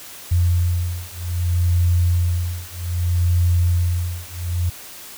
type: beating tone pair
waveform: sine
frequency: 87 / 87.63 Hz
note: F2 / F2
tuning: -6 / +6 cents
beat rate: 0.63 Hz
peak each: -19 dBFS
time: 0.31-4.7 s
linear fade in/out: 10 ms
effects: white hiss -38 dBFS RMS until 5.17 s